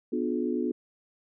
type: chord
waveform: sine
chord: B diminished seventh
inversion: none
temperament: just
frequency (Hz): 246.9 / 296.3 / 355.6 / 426.7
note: B3 / D4 / F4 / Ab4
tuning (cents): 0 / +15 / +31 / +47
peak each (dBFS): -30 / -32 / -31 / -34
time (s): 0.12-0.72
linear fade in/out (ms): 10
effects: none